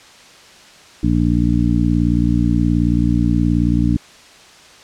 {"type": "harmonic tone", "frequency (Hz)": 58.7, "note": "A#1", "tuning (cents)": 13, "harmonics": [1, 2, 3, 4, 5], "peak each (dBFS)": [-19, -19, -19, -19, -19], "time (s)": [1.03, 3.97], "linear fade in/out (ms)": 5, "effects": ["white hiss -43 dBFS RMS until 4.83 s", "low-pass 6000 Hz 12 dB/octave"]}